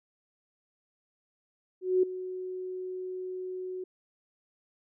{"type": "tone with ADSR envelope", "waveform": "sine", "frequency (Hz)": 369.4, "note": "F#4", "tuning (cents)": -3, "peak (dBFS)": -19, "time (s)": [1.81, 3.84], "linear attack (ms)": 220, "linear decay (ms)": 6, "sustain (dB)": -15, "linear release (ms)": 5, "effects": []}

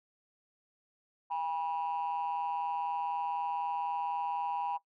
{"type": "ring-modulated tone", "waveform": "triangle", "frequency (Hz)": 82, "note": "E2", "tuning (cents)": -9, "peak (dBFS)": -25, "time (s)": [1.3, 4.78], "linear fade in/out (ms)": 20, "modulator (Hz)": 890, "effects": ["noise-tail reverb RT60 0.1 s tail -20 dB re dry", "tanh soft clip ceiling -27 dBFS"]}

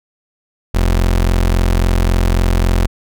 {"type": "tone", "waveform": "30% pulse", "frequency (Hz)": 43.65, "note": "F1", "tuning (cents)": 0, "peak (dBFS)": -8, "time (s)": [0.74, 2.87], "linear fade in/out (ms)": 10, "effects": []}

